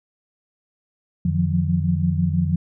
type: tone cluster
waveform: sine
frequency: 88.9 / 151.4 / 171.6 / 177.7 Hz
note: F2 / D#3 / F3 / F3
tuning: +31 / -47 / -30 / +30 cents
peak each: -23 dBFS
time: 1.25-2.56 s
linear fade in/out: 5 ms
effects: none